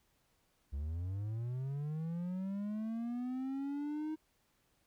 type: linear sweep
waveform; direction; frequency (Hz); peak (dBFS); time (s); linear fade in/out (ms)
triangle; up; 66.8 to 314.8; -34; 0.72-4.16; 20
effects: pink hiss -75 dBFS RMS until 4.86 s